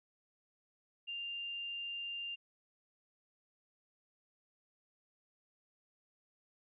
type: tone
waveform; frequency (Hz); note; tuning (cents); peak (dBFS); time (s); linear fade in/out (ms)
sine; 2794; F7; 0; -39; 1.07-2.36; 20
effects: none